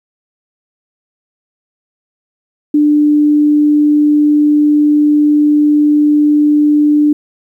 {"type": "tone", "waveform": "sine", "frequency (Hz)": 297, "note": "D4", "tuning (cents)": 20, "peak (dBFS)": -6, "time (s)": [2.74, 7.13], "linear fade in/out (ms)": 5, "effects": ["8-bit"]}